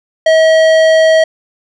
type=tone with tanh clipping; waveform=sine; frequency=640 Hz; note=D#5; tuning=49 cents sharp; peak=-7 dBFS; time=0.26-1.24 s; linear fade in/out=5 ms; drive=15 dB; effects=none